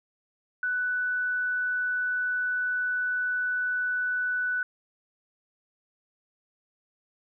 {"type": "tone", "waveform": "sine", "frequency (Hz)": 1489, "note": "F#6", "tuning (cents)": 11, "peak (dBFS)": -25, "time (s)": [0.63, 4.63], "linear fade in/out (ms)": 2, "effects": []}